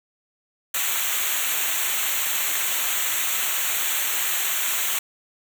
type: noise with comb filter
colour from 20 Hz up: white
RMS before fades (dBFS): -24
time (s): 0.74-4.99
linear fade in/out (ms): 5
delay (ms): 0.2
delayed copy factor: -1
effects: none